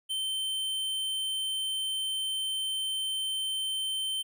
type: tone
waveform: square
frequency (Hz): 3100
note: G7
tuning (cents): -20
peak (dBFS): -30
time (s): 0.09-4.23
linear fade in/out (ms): 20
effects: none